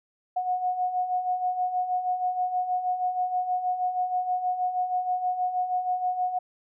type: beating tone pair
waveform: sine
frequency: 725 / 731.3 Hz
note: F#5 / F#5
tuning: -35 / -20 cents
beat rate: 6.3 Hz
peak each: -32 / -25 dBFS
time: 0.36-6.39 s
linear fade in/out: 10 ms
effects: none